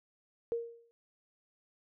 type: tone with exponential decay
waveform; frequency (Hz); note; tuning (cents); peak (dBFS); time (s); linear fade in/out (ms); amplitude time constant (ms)
sine; 466.2; A#4; 0; -28; 0.52-0.91; 0; 83
effects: none